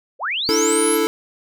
sine linear sweep, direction up, 415.3 to 11840 Hz, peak -20 dBFS, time 0.19-0.99 s, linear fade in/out 50 ms
square chord, D suspended second, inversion none, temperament equal, 293.7 / 329.6 / 440 Hz, D4 / E4 / A4, 0 / 0 / 0 cents, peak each -25 / -22 / -19 dBFS, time 0.49-1.07 s, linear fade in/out 0 ms
effects none

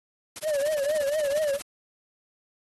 white noise with tremolo, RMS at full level -35 dBFS, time 0.36-1.62 s, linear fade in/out 0 ms, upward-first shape sine, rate 17 Hz, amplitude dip 100%
triangle tone with vibrato, 587.3 Hz, D5, in tune, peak -21 dBFS, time 0.42-1.59 s, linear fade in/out 50 ms, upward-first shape triangle, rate 4.3 Hz, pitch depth 140 cents each way
effects AAC 32 kbps

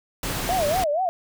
pink noise, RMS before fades -28 dBFS, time 0.23-0.84 s, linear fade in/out 2 ms
sine tone with vibrato, 663 Hz, E5, 10 cents sharp, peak -20 dBFS, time 0.49-1.09 s, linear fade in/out 0 ms, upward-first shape sine, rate 4.2 Hz, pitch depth 240 cents each way
effects none

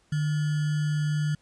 sine tone with sample-and-hold, 150.4 Hz, D3, 42 cents sharp, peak -23 dBFS, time 0.12-1.35 s, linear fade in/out 5 ms, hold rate 1575 Hz, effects pink hiss -65 dBFS RMS until 1.41 s + resampled to 22050 Hz

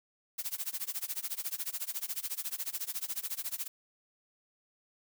blue noise with tremolo, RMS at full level -34 dBFS, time 0.38-3.68 s, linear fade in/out 10 ms, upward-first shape sine, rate 14 Hz, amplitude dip 95%, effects none

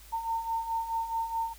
sine beating tone pair, 906 / 910.7 Hz, A#5 / A#5, -50 / -41 cents, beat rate 4.7 Hz, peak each -36 / -30 dBFS, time 0.12-1.54 s, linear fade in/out 20 ms, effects added 53 Hz sine -51 dBFS peak until 1.58 s + white hiss -54 dBFS RMS until 1.58 s

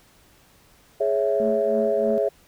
sine chord, C# minor, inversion second, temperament equal with one note detuned, 418.7 / 554.4 / 659.3 Hz, G#4 / C#5 / E5, +14 / 0 / 0 cents, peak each -23 dBFS, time 1-2.29 s, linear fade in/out 10 ms
sine tone with tremolo, 220.9 Hz, A3, 7 cents sharp, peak -23 dBFS, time 1.4-2.18 s, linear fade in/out 0 ms, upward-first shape triangle, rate 3.2 Hz, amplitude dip 95%
effects tanh soft clip ceiling -9 dBFS + pink hiss -56 dBFS RMS until 2.47 s

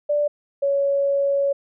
sine tone pair in turn, 587.3 / 558.9 Hz, D5 / C#5, 0 / +14 cents, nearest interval minor second, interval 86 cents, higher first, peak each -17 / -17 dBFS, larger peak neither, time 0.09-0.28 / 0.62-1.53 s, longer second, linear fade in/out 10 ms, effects none

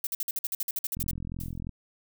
violet noise bursts, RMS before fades -30 dBFS, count 14, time 0.04-1.109 s, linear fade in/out 2 ms, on 29 ms, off 51 ms
click train, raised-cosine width 5 ms, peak -25 dBFS, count 32, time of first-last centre 0.97-1.693 s, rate 42.9 Hz
violet noise with exponential decay, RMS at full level -38 dBFS, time 1.4-1.59 s, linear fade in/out 2 ms, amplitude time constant 41 ms
effects none

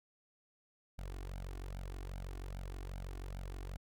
sawtooth tone with flanger, 46.25 Hz, F#1, in tune, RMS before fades -44 dBFS, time 0.98-3.77 s, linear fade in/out 10 ms, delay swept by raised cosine 1.3 to 2.8 ms, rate 2.5 Hz, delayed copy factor +0.95, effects none

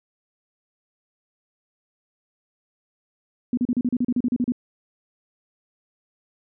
sine tone bursts, 245.5 Hz, B3, 10 cents flat, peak -18 dBFS, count 13, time 3.53-4.521 s, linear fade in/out 2 ms, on 43 ms, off 36 ms, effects none

